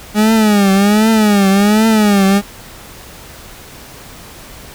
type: tone with vibrato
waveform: 40% pulse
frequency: 207.7 Hz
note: G#3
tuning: in tune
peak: -7 dBFS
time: 0.14-2.42 s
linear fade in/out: 50 ms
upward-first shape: triangle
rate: 1.3 Hz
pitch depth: 140 cents each way
effects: pink hiss -35 dBFS RMS until 4.74 s